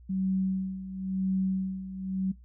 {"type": "tone with tremolo", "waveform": "sine", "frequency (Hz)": 189.5, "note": "F#3", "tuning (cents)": 42, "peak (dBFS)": -24, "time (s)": [0.09, 2.32], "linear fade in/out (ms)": 10, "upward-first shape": "sine", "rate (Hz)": 0.97, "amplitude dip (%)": 75, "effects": ["noise-tail reverb RT60 0.2 s tail -22 dB re dry", "added 60 Hz sine -49 dBFS peak until 2.44 s"]}